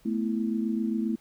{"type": "chord", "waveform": "sine", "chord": "A suspended second", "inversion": "none", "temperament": "just", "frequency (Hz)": [220, 247.5, 330], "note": ["A3", "B3", "E4"], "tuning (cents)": [0, 4, 2], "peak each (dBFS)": [-27, -32, -32], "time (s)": [0.05, 1.16], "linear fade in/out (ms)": 10, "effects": ["pink hiss -61 dBFS RMS until 1.2 s"]}